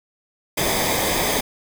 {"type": "noise with comb filter", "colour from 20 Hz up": "pink", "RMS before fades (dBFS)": -21, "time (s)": [0.57, 1.41], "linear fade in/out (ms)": 10, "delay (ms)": 0.71, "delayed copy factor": -0.65, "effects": []}